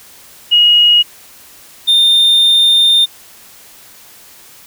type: tone pair in turn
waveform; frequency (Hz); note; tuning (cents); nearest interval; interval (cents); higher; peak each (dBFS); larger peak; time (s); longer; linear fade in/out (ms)
sine / triangle; 2887 / 3623; F#7 / A7; -43 / +50; major third; 393; second; -5; neither; 0.51-1.03 / 1.87-3.06; second; 20
effects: white hiss -40 dBFS RMS until 4.66 s